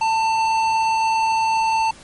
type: tone with tanh clipping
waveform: sine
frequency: 892 Hz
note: A5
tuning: 23 cents sharp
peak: -18 dBFS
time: 0.01-1.91 s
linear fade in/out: 5 ms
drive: 14 dB
effects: pink hiss -44 dBFS RMS until 2.03 s + MP3 48 kbps